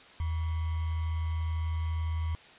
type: tone with sample-and-hold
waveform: sine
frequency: 81 Hz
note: E2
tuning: 30 cents flat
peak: -28 dBFS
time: 0.2-2.35 s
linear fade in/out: 0 ms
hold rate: 1050 Hz
effects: white hiss -53 dBFS RMS until 2.58 s + resampled to 8000 Hz

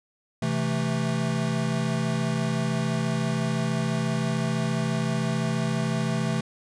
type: chord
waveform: square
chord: A minor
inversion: first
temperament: equal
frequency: 130.81 / 164.81 / 220 Hz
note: C3 / E3 / A3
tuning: 0 / 0 / 0 cents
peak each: -29 dBFS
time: 0.42-6.41 s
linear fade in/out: 5 ms
effects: resampled to 22050 Hz

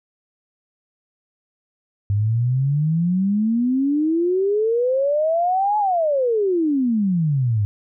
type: exponential two-way sweep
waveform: sine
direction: up then down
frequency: 99.2 to 856 to 99.2 Hz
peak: -16 dBFS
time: 2.1-7.65 s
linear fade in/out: 0 ms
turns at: 5.78 s
effects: none

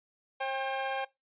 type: tone pair together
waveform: sawtooth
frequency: 537 / 797.4 Hz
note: C5 / G5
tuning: +45 / +29 cents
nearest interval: perfect fifth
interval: 684 cents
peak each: -31 / -29 dBFS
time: 0.4-1.05 s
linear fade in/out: 10 ms
effects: noise-tail reverb RT60 0.2 s tail -21 dB re dry + resampled to 8000 Hz

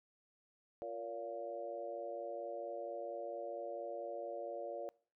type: harmonic tone with a mistuned harmonic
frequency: 116.7 Hz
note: A#2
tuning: 2 cents sharp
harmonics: 3 / 4 / 5 / 6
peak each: -50 / -47 / -43 / -48 dBFS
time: 0.82-4.89 s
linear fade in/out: 0 ms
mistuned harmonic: 5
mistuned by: -37 cents
effects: noise-tail reverb RT60 0.5 s tail -25 dB re dry

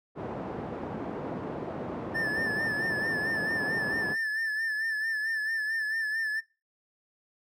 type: band-pass noise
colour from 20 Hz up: pink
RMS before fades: -36 dBFS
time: 0.15-4.16 s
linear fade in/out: 50 ms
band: 180 to 770 Hz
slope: 12 dB/octave
type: tone with vibrato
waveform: triangle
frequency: 1760 Hz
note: A6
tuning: in tune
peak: -26 dBFS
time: 2.14-6.41 s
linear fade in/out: 20 ms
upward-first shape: sine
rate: 4.5 Hz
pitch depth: 51 cents each way
effects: noise-tail reverb RT60 0.3 s tail -23 dB re dry

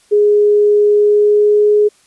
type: tone with pitch glide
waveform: sine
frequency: 415.3 to 418.4 Hz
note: G#4 to G#4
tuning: 0 to +13 cents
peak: -7 dBFS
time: 0.11-1.89 s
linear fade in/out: 20 ms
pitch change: +13 cents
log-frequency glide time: 0.92-1.76 s
effects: white hiss -52 dBFS RMS until 2.06 s + resampled to 24000 Hz

